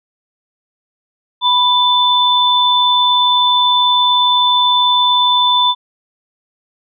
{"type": "tone pair together", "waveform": "sine", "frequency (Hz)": [988, 3521], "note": ["B5", "A7"], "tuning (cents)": [0, 0], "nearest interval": "octave + minor seventh", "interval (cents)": 2200, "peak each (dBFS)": -12, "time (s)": [1.41, 5.75], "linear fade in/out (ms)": 50, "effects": []}